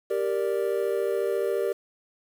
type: chord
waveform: triangle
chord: G minor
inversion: none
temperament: equal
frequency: 392 / 466.2 / 587.3 Hz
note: G4 / Bb4 / D5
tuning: 0 / 0 / 0 cents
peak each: -25 / -26 / -28 dBFS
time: 0.1-1.73 s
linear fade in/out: 10 ms
effects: 8-bit